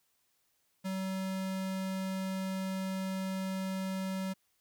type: tone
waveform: square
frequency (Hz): 190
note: F#3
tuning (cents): +46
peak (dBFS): -34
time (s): 0.84-4.34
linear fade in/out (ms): 20
effects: white hiss -75 dBFS RMS until 4.6 s